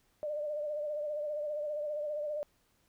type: tone with vibrato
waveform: sine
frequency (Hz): 597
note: D5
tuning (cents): +28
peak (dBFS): -33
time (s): 0.23-2.43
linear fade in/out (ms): 0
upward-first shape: sine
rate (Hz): 15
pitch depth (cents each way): 45
effects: pink hiss -72 dBFS RMS until 2.88 s